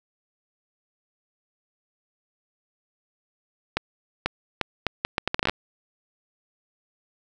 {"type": "accelerating click train", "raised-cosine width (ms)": 0.3, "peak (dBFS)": -6, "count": 14, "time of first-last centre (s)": [3.77, 5.496], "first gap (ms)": 490, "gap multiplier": 0.72, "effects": []}